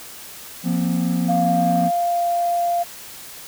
triangle chord, F suspended fourth, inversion none, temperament equal with one note detuned, 174.61 / 236.6 / 261.6 Hz, F3 / Bb3 / C4, 0 / +26 / 0 cents, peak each -18 / -21 / -23 dBFS, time 0.63-1.91 s, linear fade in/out 50 ms
sine tone with pitch glide, 700 to 694 Hz, F5 to F5, +4 to -11 cents, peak -17 dBFS, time 1.28-2.84 s, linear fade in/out 20 ms, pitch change -15 cents, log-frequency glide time 1.54-2.22 s
effects tanh soft clip ceiling -7 dBFS + white hiss -38 dBFS RMS until 3.47 s

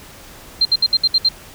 sine tone bursts, 4162 Hz, C8, 10 cents flat, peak -10 dBFS, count 7, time 0.61-1.288 s, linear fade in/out 5 ms, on 42 ms, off 64 ms, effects pink hiss -40 dBFS RMS until 1.54 s

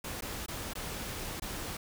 pink noise with dropouts, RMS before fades -39 dBFS, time 0.04-1.77 s, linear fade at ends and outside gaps 5 ms, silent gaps 0.209-0.221 / 0.462-0.482 / 0.735-0.752 / 1.399-1.42 s, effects none

